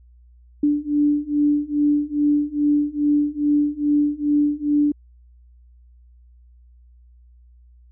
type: beating tone pair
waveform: sine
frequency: 292.1 / 294.5 Hz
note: D4 / D4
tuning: -9 / +5 cents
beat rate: 2.4 Hz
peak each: -20 / -19 dBFS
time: 0.63-4.92 s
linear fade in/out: 5 ms
effects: added 60 Hz sine -47 dBFS peak until 7.91 s